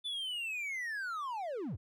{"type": "linear sweep", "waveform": "triangle", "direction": "down", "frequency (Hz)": [3519, 60.6], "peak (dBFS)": -34, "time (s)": [0.04, 1.77], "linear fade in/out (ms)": 20, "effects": []}